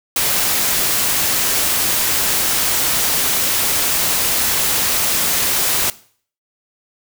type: noise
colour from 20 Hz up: white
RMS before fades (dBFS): -17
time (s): 0.16-5.9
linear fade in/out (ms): 2
effects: noise-tail reverb RT60 0.5 s tail -19 dB re dry